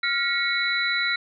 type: tone cluster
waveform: sine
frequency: 1398 / 1915 / 2205 / 3959 Hz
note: F6 / A#6 / C#7 / B7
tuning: +1 / +46 / -10 / +3 cents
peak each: -27 dBFS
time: 0.03-1.16 s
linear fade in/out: 5 ms
effects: none